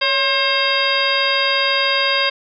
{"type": "harmonic tone with a mistuned harmonic", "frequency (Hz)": 534, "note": "C5", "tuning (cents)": 35, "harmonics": [1, 2, 3, 4, 5, 6, 7, 9], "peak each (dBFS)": [-23, -23, -23, -23, -23, -23, -23, -23], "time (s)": [0.01, 2.3], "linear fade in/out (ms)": 10, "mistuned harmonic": 1, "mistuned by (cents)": 74, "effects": []}